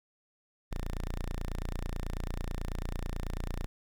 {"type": "tone", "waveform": "sawtooth", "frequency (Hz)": 29.14, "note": "A#0", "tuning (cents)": 0, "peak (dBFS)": -29, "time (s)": [0.71, 3.66], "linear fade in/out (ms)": 0, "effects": ["11-bit"]}